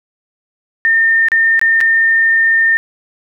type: tone with dropouts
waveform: sine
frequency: 1814 Hz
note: A#6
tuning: 48 cents flat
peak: -8 dBFS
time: 0.85-2.77 s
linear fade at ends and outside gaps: 0 ms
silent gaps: 1.285-1.318 / 1.594-1.614 / 1.805-1.811 s
effects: none